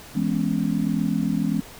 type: chord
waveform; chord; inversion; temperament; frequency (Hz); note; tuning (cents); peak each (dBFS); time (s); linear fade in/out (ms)
sine; C# minor seventh; first; just; 166.31 / 207.9 / 249.5 / 277.2; E3 / G#3 / B3 / C#4; +16 / +2 / +18 / 0; -26 / -24 / -27 / -27; 0.15-1.61; 10
effects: pink hiss -43 dBFS RMS until 1.79 s